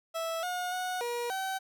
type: tone with pitch steps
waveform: 30% pulse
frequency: 657 / 721 / 733 / 478.3 / 766 Hz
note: E5 / F#5 / F#5 / A#4 / G5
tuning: -6 / -45 / -16 / +44 / -40 cents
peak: -29 dBFS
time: 0.14-1.59 s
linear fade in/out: 20 ms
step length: 290 ms
effects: none